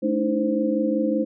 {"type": "tone cluster", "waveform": "sine", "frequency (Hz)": [217.5, 292.1, 317.4, 520], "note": ["A3", "D4", "D#4", "C5"], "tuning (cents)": [-20, -9, 35, -11], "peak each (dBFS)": -25, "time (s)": [0.02, 1.25], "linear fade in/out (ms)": 20, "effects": []}